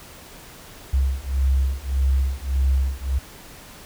sine beating tone pair, 66 / 67.7 Hz, C2 / C#2, +16 / -40 cents, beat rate 1.7 Hz, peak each -21 dBFS, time 0.93-3.19 s, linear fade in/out 10 ms, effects pink hiss -43 dBFS RMS until 3.85 s

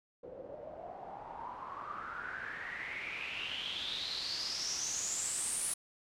white noise with low-pass filter sweep, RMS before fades -40 dBFS, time 0.23-5.74 s, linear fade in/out 5 ms, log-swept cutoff 480 to 10000 Hz, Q 8.3, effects none

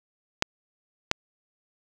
clicks, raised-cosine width 0.2 ms, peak -3 dBFS, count 2, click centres 0.424 / 1.114 s, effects none

